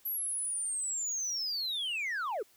sine linear sweep, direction down, 11840 to 361.5 Hz, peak -29 dBFS, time 0.05-2.43 s, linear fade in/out 10 ms, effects tanh soft clip ceiling -31 dBFS + white hiss -64 dBFS RMS until 2.56 s

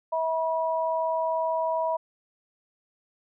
sine tone pair together, 647 / 969.4 Hz, E5 / B5, -32 / -32 cents, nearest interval perfect fifth, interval 700 cents, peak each -26 / -27 dBFS, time 0.12-1.97 s, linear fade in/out 10 ms, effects none

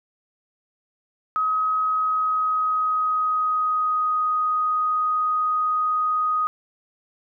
sine tone with pitch glide, 1269 to 1247.9 Hz, D#6 to D#6, +34 to +5 cents, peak -19 dBFS, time 1.36-6.47 s, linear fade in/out 0 ms, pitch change -29 cents, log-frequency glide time 1.8-4.23 s, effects none

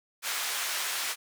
pink band-pass noise, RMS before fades -32 dBFS, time 0.22-1.16 s, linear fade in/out 50 ms, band 1300 to 16000 Hz, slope 12 dB/octave, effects none

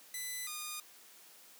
5% pulse tone pair in turn, 2000 / 1222.6 Hz, B6 / D#6, +21 / -31 cents, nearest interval major sixth, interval 852 cents, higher first, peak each -28 dBFS, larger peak neither, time 0.14-0.47 / 0.47-0.8 s, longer neither, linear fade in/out 2 ms, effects white hiss -58 dBFS RMS until 1.59 s + high-pass 200 Hz 12 dB/octave

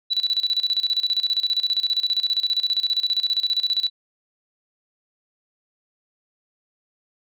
sine tone with tremolo, 3951 Hz, B7, in tune, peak -17 dBFS, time 0.1-3.9 s, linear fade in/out 20 ms, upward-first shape square, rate 15 Hz, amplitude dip 80%, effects none

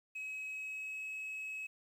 sine tone with pitch glide, 2554 to 2569 Hz, D#7 to E7, +45 to -45 cents, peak -37 dBFS, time 0.15-1.67 s, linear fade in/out 10 ms, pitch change +10 cents, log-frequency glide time 0.48-1.04 s, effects tanh soft clip ceiling -39 dBFS + 11-bit

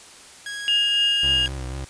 sawtooth tone with pitch glide, 1651 to 1638.6 Hz, G#6 to G#6, -11 to -24 cents, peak -26 dBFS, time 0.46-1.48 s, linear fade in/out 2 ms, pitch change -13 cents, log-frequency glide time 0.77-1.19 s
sine tone with tremolo, 2835 Hz, F7, 25 cents sharp, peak -16 dBFS, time 0.68-1.46 s, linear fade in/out 0 ms, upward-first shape triangle, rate 3.5 Hz, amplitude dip 30%
30% pulse tone with vibrato, 65.5 Hz, C2, 2 cents sharp, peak -26 dBFS, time 1.23-1.85 s, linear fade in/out 5 ms, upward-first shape sine, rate 4.1 Hz, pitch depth 62 cents each way
effects white hiss -45 dBFS RMS until 1.89 s + resampled to 22050 Hz

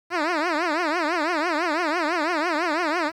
10% pulse tone with vibrato, 326.2 Hz, E4, 18 cents flat, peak -13 dBFS, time 0.1-3.12 s, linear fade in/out 50 ms, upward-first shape triangle, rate 6 Hz, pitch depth 220 cents each way, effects low-pass 4000 Hz 12 dB/octave + 9-bit

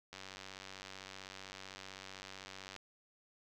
click train, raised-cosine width 0.2 ms, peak -30 dBFS, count 253, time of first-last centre 0.13-2.763 s, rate 95.7 Hz, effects none

